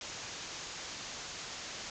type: low-pass noise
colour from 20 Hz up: white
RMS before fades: -44 dBFS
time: 0.01-1.9 s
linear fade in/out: 2 ms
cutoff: 7200 Hz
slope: 96 dB/octave
effects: none